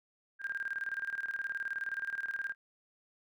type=tone with tremolo; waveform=sine; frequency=1600 Hz; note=G6; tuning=35 cents sharp; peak=-32 dBFS; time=0.39-2.55 s; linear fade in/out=50 ms; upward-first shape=square; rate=19 Hz; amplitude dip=75%; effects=none